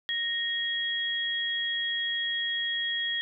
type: tone pair together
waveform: sine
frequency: 1864.7 / 3298 Hz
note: A#6 / G#7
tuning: 0 / -13 cents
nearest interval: minor seventh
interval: 987 cents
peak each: -31 / -29 dBFS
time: 0.09-3.21 s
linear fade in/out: 0 ms
effects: none